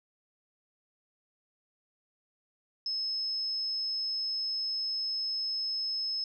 sine tone, 5190 Hz, E8, 28 cents flat, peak -30 dBFS, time 2.86-6.24 s, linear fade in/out 2 ms, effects none

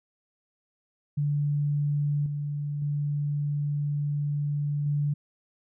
sine tone with level steps, 145.7 Hz, D3, 13 cents flat, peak -23 / -28 / -25 / -23 dBFS, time 1.17-5.14 s, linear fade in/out 10 ms, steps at 2.26 / 2.82 / 4.86 s, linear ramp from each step 2 ms, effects none

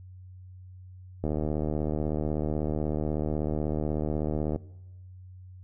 click train, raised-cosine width 2 ms, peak -16 dBFS, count 254, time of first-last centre 1.24-4.56 s, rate 76.2 Hz, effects noise-tail reverb RT60 1.0 s tail -21 dB re dry + added 92 Hz sine -44 dBFS peak until 5.63 s

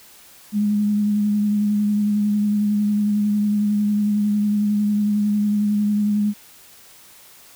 sine tone with vibrato, 207.7 Hz, G#3, in tune, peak -16 dBFS, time 0.52-6.34 s, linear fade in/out 50 ms, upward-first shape sine, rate 11 Hz, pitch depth 20 cents each way, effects white hiss -47 dBFS RMS until 7.55 s

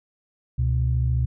sine tone pair together, 69.3 / 123.47 Hz, C#2 / B2, 0 / 0 cents, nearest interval minor seventh, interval 1000 cents, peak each -21 dBFS, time 0.58-1.26 s, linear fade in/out 10 ms, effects tanh soft clip ceiling -12 dBFS

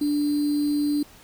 sine tone with sample-and-hold, 293.2 Hz, D4, 3 cents flat, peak -20 dBFS, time 0.01-1.03 s, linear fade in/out 5 ms, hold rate 4410 Hz, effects pink hiss -50 dBFS RMS until 1.23 s

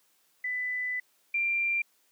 sine tone pair in turn, 1996 / 2374 Hz, B6 / D7, +18 / +18 cents, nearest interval minor third, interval 300 cents, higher second, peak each -29 / -25 dBFS, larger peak second, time 0.44-1 / 1.34-1.82 s, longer first, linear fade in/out 5 ms, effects white hiss -68 dBFS RMS until 2.11 s + high-pass 200 Hz 12 dB/octave

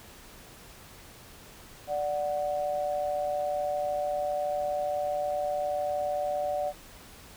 sine tone pair together, 587.3 / 740 Hz, D5 / F#5, 0 / 0 cents, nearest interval major third, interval 400 cents, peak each -29 / -31 dBFS, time 1.87-6.73 s, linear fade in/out 50 ms, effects pink hiss -50 dBFS RMS until 7.36 s

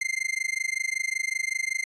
45% pulse tone with amplitude modulation, 2093 Hz, C7, in tune, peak -22 dBFS, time 0.01-1.84 s, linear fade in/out 5 ms, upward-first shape sine, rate 25.3 Hz, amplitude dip 100%, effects resampled to 22050 Hz

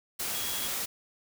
sine tone in noise, 3322 Hz, G#7, in tune, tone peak -39 dBFS, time 0.34-0.68 s, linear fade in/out 10 ms, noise white, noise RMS -33 dBFS, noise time 0.19-0.86 s, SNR -9 dB, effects none

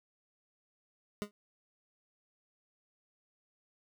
25% pulse tone with exponential decay, 206.4 Hz, G#3, 10 cents flat, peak -27 dBFS, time 1.22-1.31 s, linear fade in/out 0 ms, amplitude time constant 19 ms, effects none

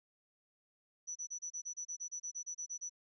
sine tone bursts, 5930 Hz, F#8, 3 cents sharp, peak -39 dBFS, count 16, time 1.07-2.896 s, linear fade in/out 20 ms, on 86 ms, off 30 ms, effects none

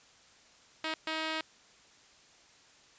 5% pulse tone bursts at uneven times, 317 Hz, D#4, 32 cents sharp, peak -21 dBFS, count 2, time 0.84-0.94 / 1.07-1.41 s, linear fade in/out 2 ms, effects white hiss -60 dBFS RMS until 2.98 s + resampled to 16000 Hz

